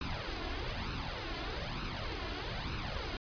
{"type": "noise with flanger", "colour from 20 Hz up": "pink", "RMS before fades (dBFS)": -38, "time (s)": [0.01, 3.17], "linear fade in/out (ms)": 2, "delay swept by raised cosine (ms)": [0.74, 2.94], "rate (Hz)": 1.1, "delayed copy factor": 0.65, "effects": ["resampled to 11025 Hz"]}